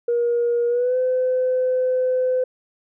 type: tone with pitch glide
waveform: sine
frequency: 475.4 to 509.5 Hz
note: A#4 to C5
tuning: +34 to -46 cents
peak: -16 dBFS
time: 0.08-2.44 s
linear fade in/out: 5 ms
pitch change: +120 cents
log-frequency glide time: 0.68-0.97 s
effects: tanh soft clip ceiling -13 dBFS